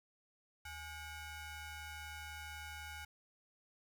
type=ring-modulated tone; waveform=20% pulse; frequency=758 Hz; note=F#5; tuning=42 cents sharp; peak=-38 dBFS; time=0.65-3.05 s; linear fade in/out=5 ms; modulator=682 Hz; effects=none